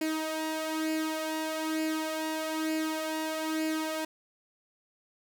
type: tone with flanger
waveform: sawtooth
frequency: 315.3 Hz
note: D#4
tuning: 23 cents sharp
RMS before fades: -32 dBFS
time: 0.01-4.05 s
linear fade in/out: 5 ms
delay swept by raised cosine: 0.41 to 2.11 ms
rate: 1.1 Hz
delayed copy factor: +0.6
effects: none